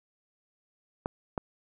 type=clicks; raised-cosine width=1 ms; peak=-16 dBFS; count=2; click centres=1.059 / 1.378 s; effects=none